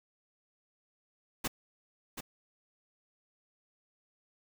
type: noise with echo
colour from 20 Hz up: pink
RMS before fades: -33 dBFS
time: 1.44-1.48 s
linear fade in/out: 10 ms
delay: 730 ms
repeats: 1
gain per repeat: -8 dB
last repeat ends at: 2.21 s
effects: none